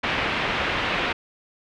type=low-pass noise; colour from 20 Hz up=white; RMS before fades=-25 dBFS; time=0.03-1.13 s; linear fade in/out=10 ms; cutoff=2900 Hz; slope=24 dB/octave; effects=none